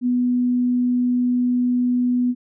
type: tone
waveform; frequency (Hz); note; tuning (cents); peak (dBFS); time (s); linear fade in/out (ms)
sine; 246.9; B3; 0; -16; 0.01-2.35; 50
effects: none